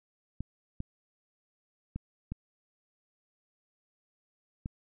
clicks, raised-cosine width 5 ms, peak -23 dBFS, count 5, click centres 0.406 / 0.804 / 1.96 / 2.32 / 4.659 s, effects none

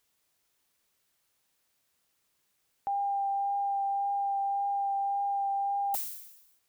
sine tone with vibrato, 797 Hz, G5, 28 cents sharp, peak -27 dBFS, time 2.87-5.95 s, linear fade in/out 0 ms, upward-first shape triangle, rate 1.8 Hz, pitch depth 13 cents each way
violet noise with exponential decay, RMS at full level -30 dBFS, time 5.94-6.59 s, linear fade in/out 2 ms, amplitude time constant 140 ms
effects white hiss -75 dBFS RMS until 6.68 s

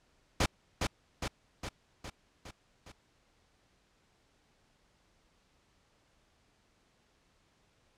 pink noise with echo, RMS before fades -27 dBFS, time 0.4-0.46 s, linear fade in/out 5 ms, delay 410 ms, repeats 6, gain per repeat -4 dB, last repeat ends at 2.92 s, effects pink hiss -70 dBFS RMS until 7.97 s + low-pass 7000 Hz 12 dB/octave

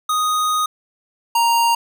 square tone pair in turn, 1244.5 / 932.3 Hz, D#6 / A#5, 0 / 0 cents, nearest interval perfect fourth, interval 500 cents, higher first, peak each -17 / -14 dBFS, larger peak second, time 0.09-0.66 / 1.35-1.75 s, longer first, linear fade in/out 5 ms, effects none

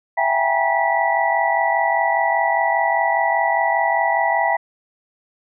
sine tone cluster, 667 / 774 / 819 / 951 / 1961 Hz, E5 / G5 / G#5 / A#5 / B6, +20 / -22 / -24 / +34 / -13 cents, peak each -22 dBFS, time 0.17-4.57 s, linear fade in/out 10 ms, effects none

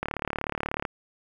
click train, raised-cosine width 0.5 ms, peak -13 dBFS, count 31, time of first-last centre 0.03-0.852 s, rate 36.5 Hz, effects 8-bit

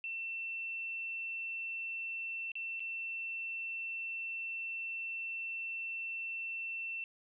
sine tone with dropouts, 2690 Hz, E7, 34 cents sharp, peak -37 dBFS, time 0.04-7.04 s, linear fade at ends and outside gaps 1 ms, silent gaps 2.518-2.554 / 2.796-2.803 s, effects none

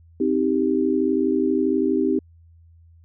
sine chord, C minor, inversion none, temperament just, 261.6 / 314 / 392.4 Hz, C4 / Eb4 / G4, 0 / +16 / +2 cents, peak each -22 dBFS, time 0.2-2.19 s, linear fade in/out 5 ms, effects added 83 Hz sine -48 dBFS peak until 3.04 s

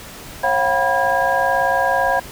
sine tone cluster, 541 / 701 / 759 / 977 / 1628 Hz, C#5 / F5 / F#5 / B5 / G#6, -42 / +6 / +44 / -19 / -35 cents, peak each -21 dBFS, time 0.43-2.2 s, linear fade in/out 10 ms, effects pink hiss -36 dBFS RMS until 2.31 s

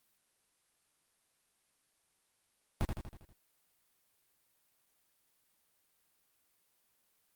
brown noise with echo, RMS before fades -30 dBFS, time 2.81-2.85 s, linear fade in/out 0 ms, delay 80 ms, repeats 6, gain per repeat -5 dB, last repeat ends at 3.33 s, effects white hiss -75 dBFS RMS until 7.35 s + Opus 32 kbps

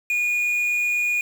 triangle tone with quantisation, 2444 Hz, D#7, 32 cents flat, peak -18 dBFS, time 0.1-1.21 s, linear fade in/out 2 ms, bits 6, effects none

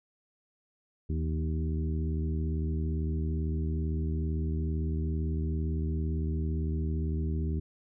harmonic tone with a mistuned harmonic, 77.78 Hz, D#2, in tune, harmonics 1 / 2 / 3 / 4 / 5, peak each -29 / -35 / -39 / -41 / -43 dBFS, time 1.09-7.6 s, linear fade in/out 10 ms, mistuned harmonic 2, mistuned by +51 cents, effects none

